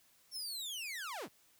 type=linear sweep; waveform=sawtooth; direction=down; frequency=5520 to 87.2 Hz; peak=-37 dBFS; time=0.31-1.29 s; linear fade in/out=50 ms; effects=white hiss -68 dBFS RMS until 1.59 s